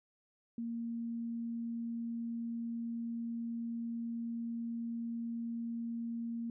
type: tone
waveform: sine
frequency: 232.3 Hz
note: A#3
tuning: 6 cents flat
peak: -36 dBFS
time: 0.58-6.5 s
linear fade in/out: 2 ms
effects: none